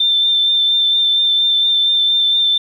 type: tone with vibrato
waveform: sine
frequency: 3567 Hz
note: A7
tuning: 23 cents sharp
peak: -11 dBFS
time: 0-2.58 s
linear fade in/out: 5 ms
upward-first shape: sine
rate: 4.3 Hz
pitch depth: 15 cents each way
effects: 8-bit